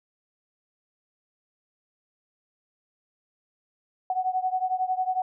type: beating tone pair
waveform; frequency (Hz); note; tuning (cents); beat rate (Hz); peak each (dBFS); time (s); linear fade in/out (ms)
sine; 740 / 751; F#5 / F#5; 0 / +26; 11; -26 / -28; 4.1-5.22; 2
effects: none